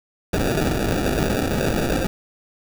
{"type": "noise with sample-and-hold", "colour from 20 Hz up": "blue", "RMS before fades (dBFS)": -21, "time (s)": [0.33, 2.07], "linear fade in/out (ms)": 5, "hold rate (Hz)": 1050, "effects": []}